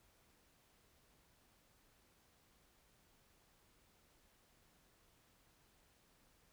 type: silence
effects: pink hiss -72 dBFS RMS until 6.52 s